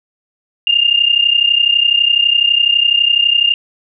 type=tone pair together; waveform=sine; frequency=2796 / 2828 Hz; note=F7 / F7; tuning=+1 / +21 cents; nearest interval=unison; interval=20 cents; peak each=-12 dBFS; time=0.67-3.54 s; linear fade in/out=2 ms; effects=none